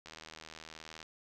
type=click train; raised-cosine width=0.2 ms; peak=-30 dBFS; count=78; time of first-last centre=0.06-1.029 s; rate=79.5 Hz; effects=none